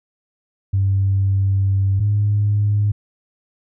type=tone pair in turn; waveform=sine; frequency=97.5 / 103.49 Hz; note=G2 / G#2; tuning=-9 / -6 cents; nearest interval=minor second; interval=103 cents; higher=second; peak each=-13 dBFS; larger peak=neither; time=0.73-2 / 2-2.92 s; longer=first; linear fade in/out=10 ms; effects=tanh soft clip ceiling -9 dBFS